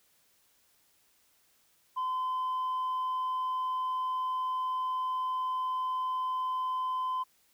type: tone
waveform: sine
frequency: 1024 Hz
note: C6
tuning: 38 cents flat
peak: -27 dBFS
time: 1.96-7.24 s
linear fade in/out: 20 ms
effects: tanh soft clip ceiling -28 dBFS + white hiss -68 dBFS RMS until 7.53 s